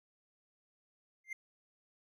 triangle tone with exponential growth, 2097 Hz, C7, 3 cents sharp, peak -33 dBFS, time 1.24-1.33 s, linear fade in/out 5 ms, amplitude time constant 18 ms, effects none

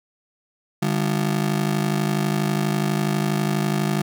35% pulse ring-modulated tone, 173.5 Hz, F3, 11 cents flat, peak -15 dBFS, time 0.82-4.02 s, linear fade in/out 5 ms, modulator 26.1 Hz, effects none

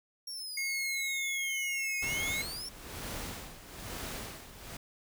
sawtooth exponential two-way sweep, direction down then up, 5588 to 2489 to 5550 Hz, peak -36 dBFS, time 0.27-2.69 s, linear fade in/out 5 ms, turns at 1.99 s
square tone, 2167 Hz, C#7, 40 cents flat, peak -33 dBFS, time 0.57-2.42 s, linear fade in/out 5 ms
pink noise with tremolo, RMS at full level -39 dBFS, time 2.02-4.77 s, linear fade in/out 5 ms, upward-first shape sine, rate 1.1 Hz, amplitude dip 75%
effects none

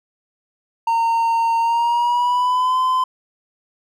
triangle tone with pitch glide, 918 to 1024.5 Hz, A#5 to C6, -27 to -37 cents, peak -13 dBFS, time 0.87-3.04 s, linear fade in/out 5 ms, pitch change +190 cents, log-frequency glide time 1.59-2.78 s, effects none

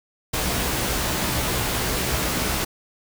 pink noise with comb filter, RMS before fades -24 dBFS, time 0.33-2.65 s, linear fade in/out 10 ms, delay 16 ms, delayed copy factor +0.55, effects none

